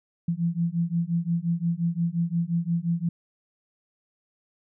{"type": "beating tone pair", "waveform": "sine", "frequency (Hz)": [166.7, 172.4], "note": ["E3", "F3"], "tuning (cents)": [20, -22], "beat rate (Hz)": 5.7, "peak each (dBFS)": -26, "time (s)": [0.28, 3.09], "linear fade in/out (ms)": 5, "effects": []}